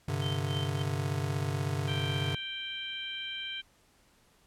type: chord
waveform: square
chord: G suspended fourth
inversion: none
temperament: just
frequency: 98 / 130.67 / 147 Hz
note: G2 / C3 / D3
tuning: 0 / -2 / +2 cents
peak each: -35 dBFS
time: 0.08-2.35 s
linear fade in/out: 5 ms
type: tone with tremolo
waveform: sine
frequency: 3111 Hz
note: G7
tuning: 14 cents flat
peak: -36 dBFS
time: 0.21-0.83 s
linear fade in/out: 10 ms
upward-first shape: sine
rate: 3.4 Hz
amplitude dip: 95%
type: harmonic tone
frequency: 784 Hz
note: G5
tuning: in tune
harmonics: 2 / 3 / 4 / 5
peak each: -44 / -42 / -37 / -50 dBFS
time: 1.87-3.62 s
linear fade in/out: 20 ms
effects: pink hiss -65 dBFS RMS until 4.46 s + low-pass 12000 Hz 12 dB/octave